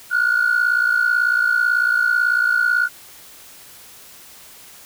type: tone pair together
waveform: sine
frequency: 1423 / 1481.1 Hz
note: F6 / F#6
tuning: +32 / +1 cents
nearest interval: minor second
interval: 69 cents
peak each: -16 dBFS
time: 0.1-2.89 s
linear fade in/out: 50 ms
effects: tanh soft clip ceiling -10 dBFS + white hiss -43 dBFS RMS until 4.85 s